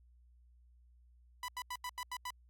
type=tone bursts; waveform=sawtooth; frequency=993 Hz; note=B5; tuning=9 cents sharp; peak=-35 dBFS; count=7; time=1.43-2.305 s; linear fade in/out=2 ms; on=53 ms; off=84 ms; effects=added 60 Hz sine -61 dBFS peak until 2.49 s + AAC 64 kbps